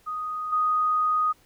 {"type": "tone with level steps", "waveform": "sine", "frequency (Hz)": 1244.5, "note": "D#6", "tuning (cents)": 0, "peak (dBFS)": [-28, -20], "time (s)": [0.06, 1.33], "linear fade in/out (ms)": 20, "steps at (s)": 0.52, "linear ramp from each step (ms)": 10, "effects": ["pink hiss -60 dBFS RMS until 1.45 s"]}